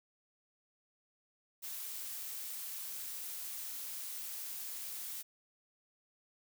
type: noise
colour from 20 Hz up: blue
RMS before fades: -43 dBFS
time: 1.62-5.23 s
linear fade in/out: 20 ms
effects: none